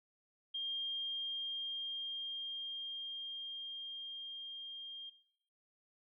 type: tone with level ramp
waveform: sine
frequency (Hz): 3210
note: G7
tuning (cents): +40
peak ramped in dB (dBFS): -36 to -45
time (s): 0.54-5.1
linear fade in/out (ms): 10
effects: noise-tail reverb RT60 0.8 s tail -18 dB re dry